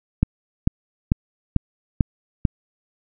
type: click train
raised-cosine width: 5 ms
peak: -3 dBFS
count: 6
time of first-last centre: 0.23-2.452 s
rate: 2.25 Hz
effects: none